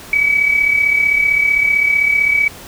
sine tone with amplitude modulation, 2280 Hz, C#7, 48 cents sharp, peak -8 dBFS, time 0.13-2.48 s, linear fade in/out 2 ms, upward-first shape sine, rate 35.6 Hz, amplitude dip 60%, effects pink hiss -35 dBFS RMS until 2.67 s

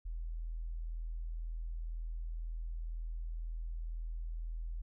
sine tone, 41 Hz, E1, 9 cents flat, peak -37 dBFS, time 0.05-4.82 s, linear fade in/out 10 ms, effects none

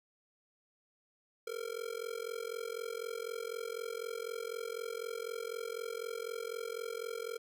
square tone with amplitude modulation, 460 Hz, A#4, 23 cents flat, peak -35 dBFS, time 1.47-7.38 s, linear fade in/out 5 ms, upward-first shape sine, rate 44 Hz, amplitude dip 95%, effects none

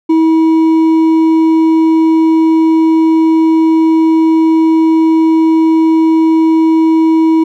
triangle tone with hard clipping, 322.2 Hz, E4, 39 cents flat, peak -7 dBFS, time 0.09-7.44 s, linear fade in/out 10 ms, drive 8 dB, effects none

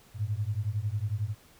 sine beating tone pair, 99.6 / 110.6 Hz, G2 / A2, +28 / +9 cents, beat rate 11 Hz, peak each -31 / -31 dBFS, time 0.14-1.35 s, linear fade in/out 50 ms, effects pink hiss -58 dBFS RMS until 1.59 s

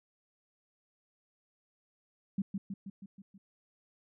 sine tone with echo, 196 Hz, G3, in tune, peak -28 dBFS, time 2.38-2.42 s, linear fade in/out 5 ms, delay 160 ms, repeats 6, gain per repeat -4 dB, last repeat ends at 3.38 s, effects none

